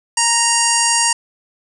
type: harmonic tone with a mistuned harmonic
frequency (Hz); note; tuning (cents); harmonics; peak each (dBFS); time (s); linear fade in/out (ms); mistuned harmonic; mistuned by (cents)
932.3; A#5; 0; 1 / 2 / 3 / 5 / 6 / 7 / 8 / 9 / 10; -19 / -23 / -23 / -22 / -23 / -20 / -24 / -21 / -21; 0.17-1.13; 5; 7; +47
effects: none

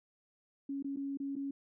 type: tone with dropouts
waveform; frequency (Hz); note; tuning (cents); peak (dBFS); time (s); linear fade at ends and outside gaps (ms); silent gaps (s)
sine; 277.2; C#4; 0; -35; 0.69-1.51; 5; 0.826-0.844 / 0.962-0.969 / 1.173-1.2 / 1.356-1.363
effects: none

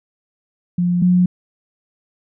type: tone pair in turn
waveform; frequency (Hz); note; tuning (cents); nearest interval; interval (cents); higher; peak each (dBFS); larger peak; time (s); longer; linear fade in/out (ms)
sine; 176.5 / 179.79; F3 / F#3; +19 / -49; unison; 32; second; -14 / -10; second; 0.78-1.02 / 1.02-1.26; neither; 5
effects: none

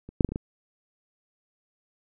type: clicks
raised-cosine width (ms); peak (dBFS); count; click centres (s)
3; -28 / -6 / -7 / -25 / -19 / -16; 6; 0.09 / 0.208 / 0.247 / 0.29 / 0.32 / 0.359
effects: none

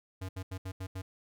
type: tone bursts at uneven times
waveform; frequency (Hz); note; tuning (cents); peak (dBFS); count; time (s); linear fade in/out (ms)
square; 94; F#2; +28; -37; 6; 0.21-0.29 / 0.36-0.43 / 0.51-0.58 / 0.65-0.72 / 0.8-0.87 / 0.95-1.02; 10
effects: none

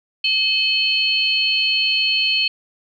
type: tone cluster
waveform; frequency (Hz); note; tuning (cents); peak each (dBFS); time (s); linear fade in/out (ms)
sine; 2575 / 3072 / 4347; E7 / G7 / C#8; -41 / -36 / -35; -20; 0.24-2.48; 5
effects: none

